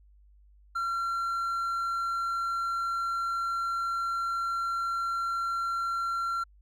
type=tone; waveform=triangle; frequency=1367 Hz; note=F6; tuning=37 cents flat; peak=-26 dBFS; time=0.75-6.44 s; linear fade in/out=10 ms; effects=added 50 Hz sine -55 dBFS peak until 6.61 s